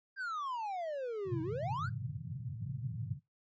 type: exponential two-way sweep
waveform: triangle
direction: down then up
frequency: 1619 to 311.1 to 1619 Hz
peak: -34 dBFS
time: 0.16-1.9 s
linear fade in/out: 50 ms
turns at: 1.42 s
type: band-pass noise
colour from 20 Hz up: white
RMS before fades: -40 dBFS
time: 1.25-3.2 s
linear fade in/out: 50 ms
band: 100 to 150 Hz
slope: 48 dB/octave
effects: noise-tail reverb RT60 0.2 s tail -22 dB re dry + resampled to 16000 Hz